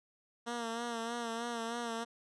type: tone with vibrato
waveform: 10% pulse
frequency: 233.1 Hz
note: A#3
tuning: in tune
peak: -28 dBFS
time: 0.46-2.05 s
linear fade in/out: 20 ms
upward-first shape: sine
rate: 3.2 Hz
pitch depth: 46 cents each way
effects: resampled to 22050 Hz